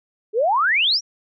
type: exponential sweep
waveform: sine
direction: up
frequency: 402.9 to 5920 Hz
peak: -15 dBFS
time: 0.33-1.01 s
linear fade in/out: 50 ms
effects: none